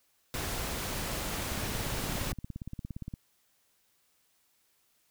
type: noise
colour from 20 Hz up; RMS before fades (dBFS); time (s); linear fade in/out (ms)
pink; -35; 0.34-2.32; 0
type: click train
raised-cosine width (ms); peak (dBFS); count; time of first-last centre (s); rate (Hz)
5; -26; 29; 1.52-3.138; 17.3
effects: white hiss -71 dBFS RMS until 5.1 s